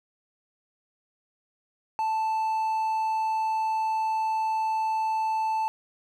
triangle tone, 880 Hz, A5, in tune, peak -22 dBFS, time 1.99-5.68 s, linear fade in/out 0 ms, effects none

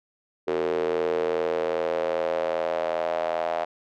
square tone with high-pass filter sweep, 41.26 Hz, E1, 2 cents sharp, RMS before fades -26 dBFS, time 0.47-3.65 s, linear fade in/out 10 ms, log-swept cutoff 410 to 660 Hz, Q 5.8, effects low-pass 3000 Hz 12 dB/octave

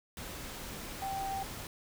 sine tone in noise, 779 Hz, G5, 11 cents flat, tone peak -34 dBFS, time 1.02-1.43 s, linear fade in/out 2 ms, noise pink, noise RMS -43 dBFS, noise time 0.17-1.67 s, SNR +6 dB, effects none

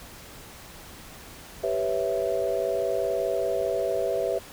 sine chord, C# half-diminished seventh, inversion second, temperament equal, 392 / 493.9 / 554.4 / 659.3 Hz, G4 / B4 / C#5 / E5, 0 / 0 / 0 / 0 cents, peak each -30 / -29 / -30 / -28 dBFS, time 1.63-4.39 s, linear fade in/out 10 ms, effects pink hiss -45 dBFS RMS until 4.52 s

